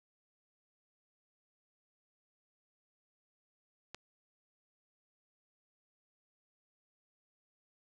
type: click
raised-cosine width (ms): 0.2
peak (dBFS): -26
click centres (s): 3.946
effects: none